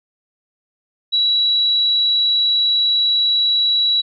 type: tone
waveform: sine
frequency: 3910 Hz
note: B7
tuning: 18 cents flat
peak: -13 dBFS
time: 1.12-4.02 s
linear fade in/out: 20 ms
effects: none